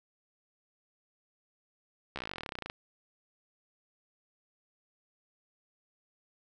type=slowing click train; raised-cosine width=0.3 ms; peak=-21 dBFS; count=23; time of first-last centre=2.16-2.699 s; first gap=14 ms; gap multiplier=1.05; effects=none